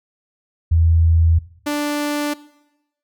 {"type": "tone pair in turn", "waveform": ["sine", "sawtooth"], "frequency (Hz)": [82.41, 293.7], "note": ["E2", "D4"], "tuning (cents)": [0, 0], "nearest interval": "octave + minor seventh", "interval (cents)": 2200, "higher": "second", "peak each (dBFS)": [-11, -15], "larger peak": "first", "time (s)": [[0.71, 1.39], [1.66, 2.34]], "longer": "neither", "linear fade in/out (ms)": 10, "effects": ["noise-tail reverb RT60 0.9 s tail -19 dB re dry"]}